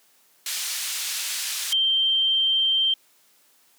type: band-pass noise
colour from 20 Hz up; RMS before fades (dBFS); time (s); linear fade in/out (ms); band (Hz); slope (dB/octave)
pink; -29; 0.46-1.73; 2; 3100 to 12000; 12
type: tone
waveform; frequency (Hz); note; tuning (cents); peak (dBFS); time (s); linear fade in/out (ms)
sine; 3142; G7; +3; -18; 1.72-2.94; 5
effects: white hiss -60 dBFS RMS until 3.78 s + high-pass 200 Hz 12 dB/octave